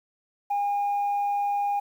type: tone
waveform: sine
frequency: 812 Hz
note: G#5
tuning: 39 cents flat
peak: -21 dBFS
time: 0.5-1.8 s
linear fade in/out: 10 ms
effects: tanh soft clip ceiling -21 dBFS + 9-bit